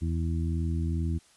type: harmonic tone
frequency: 82.41 Hz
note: E2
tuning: in tune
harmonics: 1 / 2 / 3 / 4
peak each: -27 / -33 / -37 / -39 dBFS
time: 0.01-1.19 s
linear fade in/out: 20 ms
effects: white hiss -60 dBFS RMS until 1.36 s + resampled to 24000 Hz